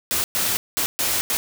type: noise bursts at uneven times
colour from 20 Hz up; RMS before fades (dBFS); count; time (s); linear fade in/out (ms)
white; -22; 5; 0.11-0.24 / 0.35-0.57 / 0.77-0.86 / 0.99-1.21 / 1.3-1.37; 0
effects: none